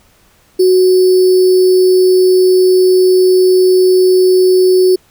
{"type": "tone with sample-and-hold", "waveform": "sine", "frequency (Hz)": 370, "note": "F#4", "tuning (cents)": 0, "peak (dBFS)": -5, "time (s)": [0.59, 4.96], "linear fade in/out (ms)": 10, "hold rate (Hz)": 4900, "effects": ["pink hiss -50 dBFS RMS until 5.1 s"]}